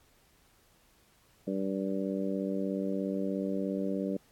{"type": "harmonic tone", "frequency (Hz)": 96.9, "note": "G2", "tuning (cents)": -20, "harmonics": [2, 3, 4, 5, 6], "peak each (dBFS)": [-33, -35, -39, -38, -39], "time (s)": [1.47, 4.17], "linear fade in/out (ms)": 5, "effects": ["pink hiss -65 dBFS RMS until 4.31 s", "AAC 64 kbps"]}